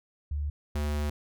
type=tone pair in turn; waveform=sine / square; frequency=73.1 / 74.03 Hz; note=D2 / D2; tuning=-7 / +14 cents; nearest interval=unison; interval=21 cents; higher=second; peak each=-28 dBFS; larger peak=neither; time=0.31-0.5 / 0.75-1.1 s; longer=second; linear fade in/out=5 ms; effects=none